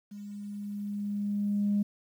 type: tone with level ramp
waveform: sine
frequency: 204.4 Hz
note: G#3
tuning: 27 cents flat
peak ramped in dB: -40 to -22 dBFS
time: 0.11-1.83 s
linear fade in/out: 10 ms
effects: tanh soft clip ceiling -20 dBFS + 10-bit